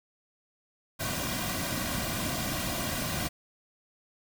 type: noise with comb filter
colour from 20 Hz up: pink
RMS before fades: -32 dBFS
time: 0.99-3.29 s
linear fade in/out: 20 ms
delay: 2.3 ms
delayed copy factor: -0.7
effects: none